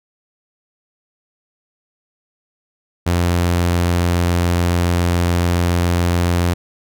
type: tone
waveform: sawtooth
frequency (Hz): 87.1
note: F2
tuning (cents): -4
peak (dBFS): -10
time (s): 3.06-6.54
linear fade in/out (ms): 10
effects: none